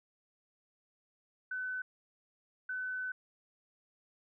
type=tone bursts at uneven times; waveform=sine; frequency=1509 Hz; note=F#6; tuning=34 cents sharp; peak=-35 dBFS; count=2; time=1.51-1.82 / 2.69-3.12 s; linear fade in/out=5 ms; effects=none